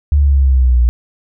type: linear sweep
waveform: sine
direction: down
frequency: 73.42 to 58.6 Hz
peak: -7 dBFS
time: 0.12-0.89 s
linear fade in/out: 0 ms
effects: none